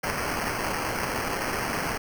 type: noise with sample-and-hold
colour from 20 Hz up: white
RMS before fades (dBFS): -29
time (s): 0.03-1.98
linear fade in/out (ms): 10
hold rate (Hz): 3675
effects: none